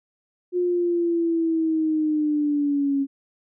sine linear sweep, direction down, 359.3 to 274 Hz, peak -19 dBFS, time 0.52-3.07 s, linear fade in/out 50 ms, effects none

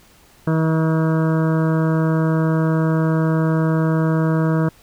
harmonic tone, 160 Hz, D#3, 49 cents sharp, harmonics 1 / 2 / 3 / 4 / 6 / 7 / 8 / 9 / 10, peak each -16 / -22 / -26 / -28 / -32 / -33 / -34 / -35 / -36 dBFS, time 0.47-4.69 s, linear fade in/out 5 ms, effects pink hiss -51 dBFS RMS until 4.82 s

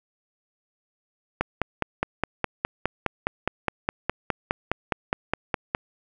click train, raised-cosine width 0.5 ms, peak -7 dBFS, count 22, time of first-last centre 1.41-5.749 s, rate 4.84 Hz, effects none

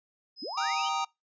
sine tone, 5070 Hz, D#8, 32 cents sharp, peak -39 dBFS, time 0.36-0.9 s, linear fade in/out 50 ms
sine linear sweep, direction up, 209 to 3212 Hz, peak -35 dBFS, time 0.42-0.89 s, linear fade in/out 10 ms
square chord, Eb major, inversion first, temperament equal, 784 / 932.3 / 1244.5 Hz, G5 / Bb5 / Eb6, 0 / 0 / 0 cents, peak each -33 dBFS, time 0.57-1.05 s, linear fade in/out 10 ms
effects noise-tail reverb RT60 0.2 s tail -24 dB re dry + resampled to 16000 Hz

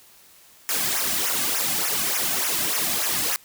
white noise with flanger, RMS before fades -24 dBFS, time 0.69-3.36 s, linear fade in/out 0 ms, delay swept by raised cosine 0.23 to 2.23 ms, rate 3.4 Hz, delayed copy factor -1, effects white hiss -52 dBFS RMS until 3.44 s

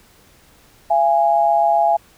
sine tone pair together, 678.9 / 826 Hz, F5 / G#5, -49 / -10 cents, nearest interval minor third, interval 339 cents, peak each -15 dBFS, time 0.9-1.97 s, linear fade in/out 10 ms, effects pink hiss -51 dBFS RMS until 2.17 s

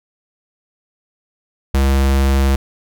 square tone, 67.8 Hz, C#2, 38 cents flat, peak -12 dBFS, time 1.74-2.56 s, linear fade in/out 5 ms, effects none

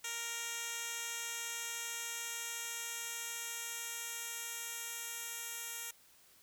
10% pulse tone with band-pass filter sweep, 466.2 Hz, A#4, in tune, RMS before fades -42 dBFS, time 0.04-5.91 s, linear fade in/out 5 ms, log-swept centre 6900 to 11000 Hz, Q 0.79, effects white hiss -64 dBFS RMS until 6.42 s

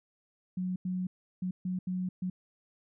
sine tone bursts at uneven times, 183.3 Hz, F#3, 16 cents flat, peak -30 dBFS, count 6, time 0.57-0.76 / 0.85-1.07 / 1.42-1.51 / 1.65-1.79 / 1.87-2.09 / 2.22-2.3 s, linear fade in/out 5 ms, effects none

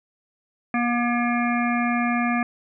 harmonic tone with a mistuned harmonic, 239.1 Hz, A#3, 44 cents sharp, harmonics 1 / 3 / 5 / 7 / 9 / 10, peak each -22 / -27 / -29 / -30 / -32 / -32 dBFS, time 0.74-2.43 s, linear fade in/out 2 ms, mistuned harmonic 7, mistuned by +24 cents, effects none

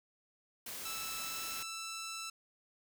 white noise, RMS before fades -44 dBFS, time 0.66-1.63 s, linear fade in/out 5 ms
10% pulse tone with pitch glide, 1318.5 to 1326.1 Hz, E6 to E6, 0 to +10 cents, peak -32 dBFS, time 0.85-2.3 s, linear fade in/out 5 ms, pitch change +10 cents, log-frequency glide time 1.31-1.44 s
effects none

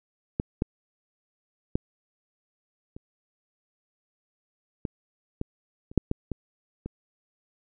clicks, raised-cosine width 3 ms, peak -12 / -11 / -11 / -27 / -17 / -16 / -29 / -6 / -12 / -17 / -21 dBFS, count 11, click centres 0.399 / 0.621 / 1.755 / 2.965 / 4.852 / 5.414 / 5.915 / 5.977 / 6.114 / 6.317 / 6.86 s, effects none

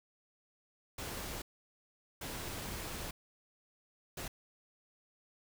pink noise bursts at uneven times, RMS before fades -42 dBFS, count 3, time 0.98-1.42 / 2.21-3.11 / 4.17-4.28 s, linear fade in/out 5 ms, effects none

